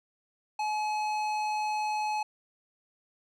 sine tone with tanh clipping, 851 Hz, G#5, 42 cents sharp, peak -30 dBFS, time 0.59-2.23 s, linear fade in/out 5 ms, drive 15 dB, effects none

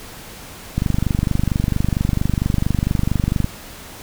click train, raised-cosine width 5 ms, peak -5 dBFS, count 66, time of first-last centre 0.78-3.444 s, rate 24.4 Hz, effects pink hiss -37 dBFS RMS until 4.02 s

